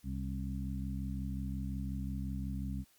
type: harmonic tone with a mistuned harmonic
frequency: 65.6 Hz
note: C2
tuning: 5 cents sharp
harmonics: 1 / 2 / 3 / 4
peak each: -38 / -41 / -40 / -45 dBFS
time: 0.03-2.85 s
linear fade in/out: 50 ms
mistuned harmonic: 4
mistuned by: +48 cents
effects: white hiss -67 dBFS RMS until 2.98 s + MP3 96 kbps